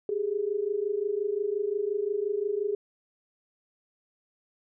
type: tone pair together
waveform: sine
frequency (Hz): 394.3 / 420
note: G4 / G#4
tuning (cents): +10 / +19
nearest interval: minor second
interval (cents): 109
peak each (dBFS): -30 / -28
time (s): 0.09-2.75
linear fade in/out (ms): 2
effects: none